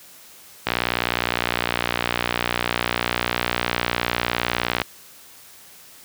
click train, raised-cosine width 0.3 ms, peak -3 dBFS, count 249, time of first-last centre 0.67-4.817 s, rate 59.8 Hz, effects white hiss -46 dBFS RMS until 6.04 s + high-pass 60 Hz 12 dB/octave

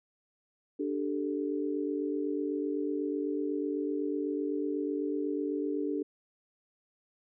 sine chord, D suspended fourth, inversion none, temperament equal, 293.7 / 392 / 440 Hz, D4 / G4 / A4, 0 / 0 / 0 cents, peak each -32 / -35 / -36 dBFS, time 0.79-6.03 s, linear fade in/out 10 ms, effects none

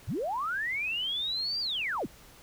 sine linear two-way sweep, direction up then down, 54 to 4805 to 54 Hz, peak -29 dBFS, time 0.07-2.07 s, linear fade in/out 20 ms, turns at 1.6 s, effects pink hiss -54 dBFS RMS until 2.42 s

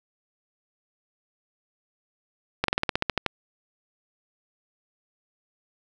slowing click train, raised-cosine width 0.3 ms, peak -6 dBFS, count 11, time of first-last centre 2.64-3.263 s, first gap 43 ms, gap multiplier 1.08, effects none

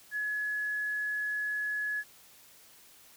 sine tone with quantisation, 1695 Hz, G#6, 35 cents sharp, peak -30 dBFS, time 0.11-2.04 s, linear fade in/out 50 ms, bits 10, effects white hiss -57 dBFS RMS until 3.16 s

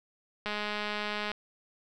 click train, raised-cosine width 0.3 ms, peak -18 dBFS, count 180, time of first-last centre 0.46-1.316 s, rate 209 Hz, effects none

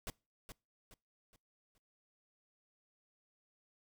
pink noise with echo, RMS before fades -42 dBFS, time 0.07-0.1 s, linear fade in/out 0 ms, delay 420 ms, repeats 4, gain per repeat -8 dB, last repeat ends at 1.78 s, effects noise-tail reverb RT60 0.3 s tail -25 dB re dry

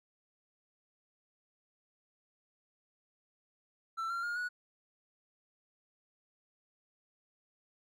triangle tone with pitch steps, 1336 / 1377.5 / 1420.4 / 1464.5 Hz, E6 / F6 / F6 / F#6, +23 / -24 / +29 / -18 cents, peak -32 dBFS, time 3.97-4.49 s, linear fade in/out 20 ms, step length 130 ms, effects none

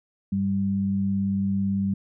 sine tone pair together, 98 / 196 Hz, G2 / G3, 0 / 0 cents, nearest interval octave, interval 1200 cents, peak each -30 / -22 dBFS, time 0.32-1.94 s, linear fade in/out 5 ms, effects none

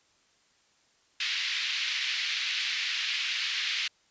pink band-pass noise, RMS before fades -31 dBFS, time 1.2-3.88 s, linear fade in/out 5 ms, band 2100 to 4500 Hz, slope 24 dB/octave, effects white hiss -66 dBFS RMS until 4.1 s + resampled to 16000 Hz

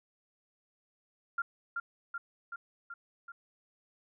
sine tone with echo, 1392 Hz, F6, 6 cents flat, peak -29 dBFS, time 1.38-1.42 s, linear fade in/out 5 ms, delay 380 ms, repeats 5, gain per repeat -3 dB, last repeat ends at 3.32 s, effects none

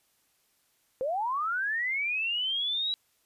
sine linear sweep, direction up, 493.9 to 3915 Hz, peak -27 dBFS, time 1.01-2.94 s, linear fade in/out 0 ms, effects white hiss -70 dBFS RMS until 3.25 s + resampled to 32000 Hz

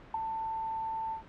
sine tone with ADSR envelope, 890 Hz, A5, 20 cents sharp, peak -26 dBFS, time 0.14-1.23 s, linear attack 4 ms, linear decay 14 ms, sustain -6 dB, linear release 110 ms, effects pink hiss -52 dBFS RMS until 1.28 s + low-pass 2000 Hz 12 dB/octave

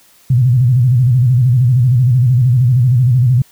sine tone with vibrato, 124.5 Hz, B2, 14 cents sharp, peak -7 dBFS, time 0.3-3.42 s, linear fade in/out 5 ms, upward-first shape square, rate 13 Hz, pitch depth 100 cents each way, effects white hiss -48 dBFS RMS until 3.51 s

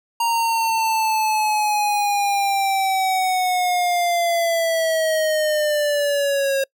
square linear sweep, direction down, 932.3 to 541 Hz, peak -18 dBFS, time 0.2-6.64 s, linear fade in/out 5 ms, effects noise-tail reverb RT60 0.1 s tail -26 dB re dry

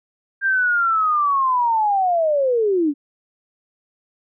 sine linear sweep, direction down, 1600 to 273.8 Hz, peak -15 dBFS, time 0.41-2.94 s, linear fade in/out 50 ms, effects none

